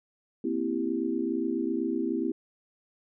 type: chord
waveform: sine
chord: C dominant seventh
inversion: third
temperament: equal with one note detuned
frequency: 233.1 / 260.6 / 329.6 / 392 Hz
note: Bb3 / C4 / E4 / G4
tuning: 0 / -7 / 0 / 0 cents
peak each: -34 / -31 / -30 / -34 dBFS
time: 0.44-2.32 s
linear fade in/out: 5 ms
effects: none